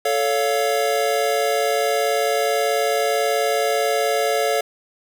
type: chord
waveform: square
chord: A augmented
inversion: none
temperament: equal with one note detuned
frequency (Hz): 440 / 560.2 / 698.5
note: A4 / C#5 / E#5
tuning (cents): 0 / +18 / 0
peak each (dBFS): -23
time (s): 0.05-4.61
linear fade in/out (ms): 5
effects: none